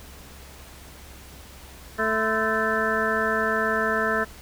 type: harmonic tone with a mistuned harmonic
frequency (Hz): 220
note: A3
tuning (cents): 0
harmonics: 1 / 2 / 3 / 5 / 6 / 7 / 8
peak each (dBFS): -31 / -28 / -29 / -31 / -28 / -29 / -27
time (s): 1.98-4.25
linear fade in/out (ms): 20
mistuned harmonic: 5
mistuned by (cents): -120
effects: added 67 Hz sine -46 dBFS peak until 4.41 s + pink hiss -46 dBFS RMS until 4.41 s